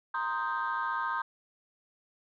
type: chord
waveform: sine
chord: C minor seventh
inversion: third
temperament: equal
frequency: 932.3 / 1046.5 / 1244.5 / 1568 Hz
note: Bb5 / C6 / Eb6 / G6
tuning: 0 / 0 / 0 / 0 cents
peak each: -34 dBFS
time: 0.14-1.22 s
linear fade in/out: 5 ms
effects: tanh soft clip ceiling -23 dBFS